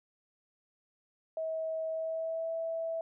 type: tone with pitch glide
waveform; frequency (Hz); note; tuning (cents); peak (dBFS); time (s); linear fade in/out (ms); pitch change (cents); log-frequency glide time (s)
sine; 642 to 656.2; E5 to E5; -46 to -8; -32; 1.37-3.01; 2; +38; 1.89-2.52
effects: none